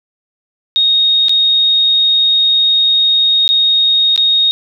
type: tone with dropouts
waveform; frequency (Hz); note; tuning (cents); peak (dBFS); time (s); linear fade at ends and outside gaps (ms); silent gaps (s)
sine; 3729; A#7; 0; -8; 0.76-4.51; 0; 1.284-1.294 / 3.478-3.49 / 4.161-4.177
effects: none